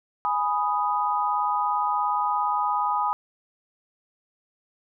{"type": "chord", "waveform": "sine", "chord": "G# minor", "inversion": "none", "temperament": "equal", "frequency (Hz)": [830.6, 987.8, 1244.5], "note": ["G#5", "B5", "D#6"], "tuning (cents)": [0, 0, 0], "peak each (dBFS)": -26, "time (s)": [0.25, 3.13], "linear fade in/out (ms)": 0, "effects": []}